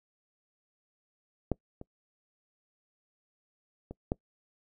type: clicks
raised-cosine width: 2 ms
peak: -14 / -29 / -27 / -15 dBFS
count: 4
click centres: 1.517 / 1.814 / 3.91 / 4.119 s
effects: noise-tail reverb RT60 0.1 s tail -25 dB re dry